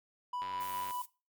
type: tone with tremolo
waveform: triangle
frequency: 987.8 Hz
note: B5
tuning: in tune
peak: -33 dBFS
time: 0.33-1.02 s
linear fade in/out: 5 ms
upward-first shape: square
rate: 4.9 Hz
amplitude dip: 25%
type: click train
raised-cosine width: 0.3 ms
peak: -30 dBFS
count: 47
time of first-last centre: 0.42-0.908 s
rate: 94.2 Hz
type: noise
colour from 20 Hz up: violet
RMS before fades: -46 dBFS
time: 0.6-1.06 s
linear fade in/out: 10 ms
effects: noise-tail reverb RT60 0.3 s tail -19 dB re dry + MP3 96 kbps